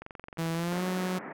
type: click train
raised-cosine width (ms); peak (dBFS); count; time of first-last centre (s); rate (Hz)
0.5; -27; 18; 0.02-0.769; 22.7
type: tone with pitch glide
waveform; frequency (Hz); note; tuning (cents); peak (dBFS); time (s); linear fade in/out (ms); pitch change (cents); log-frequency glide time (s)
sawtooth; 164.6 to 183.69; E3 to F#3; -2 to -12; -25; 0.38-1.19; 10; +190; 0.53-0.85
type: band-pass noise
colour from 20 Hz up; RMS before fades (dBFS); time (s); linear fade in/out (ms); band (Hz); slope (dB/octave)
pink; -41; 0.71-1.33; 10; 170 to 2100; 48
effects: none